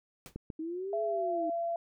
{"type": "noise with exponential decay", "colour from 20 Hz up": "pink", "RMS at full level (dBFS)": -43, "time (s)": [0.26, 0.36], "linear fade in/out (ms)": 0, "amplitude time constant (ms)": 21}
{"type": "clicks", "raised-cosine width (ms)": 3, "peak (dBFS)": -26, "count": 2, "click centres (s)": [0.36, 0.502]}
{"type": "linear two-way sweep", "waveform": "sine", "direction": "up then down", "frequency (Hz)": [311.1, 429.1, 311.1], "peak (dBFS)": -34, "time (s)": [0.59, 1.5], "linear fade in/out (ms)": 5, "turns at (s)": 1.02}
{"type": "tone with pitch glide", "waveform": "sine", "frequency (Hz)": [669, 678.7], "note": ["E5", "F5"], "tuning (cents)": [25, -50], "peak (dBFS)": -30, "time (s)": [0.93, 1.76], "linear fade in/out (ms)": 2, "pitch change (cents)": 25, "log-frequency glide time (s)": [1.05, 1.29]}
{"effects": []}